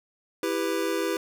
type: chord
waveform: square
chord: E minor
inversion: none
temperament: just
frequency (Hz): 329.6 / 395.6 / 494.4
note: E4 / G4 / B4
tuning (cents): 0 / +16 / +2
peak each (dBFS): -30 / -30 / -31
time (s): 0.43-1.17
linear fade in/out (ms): 2
effects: none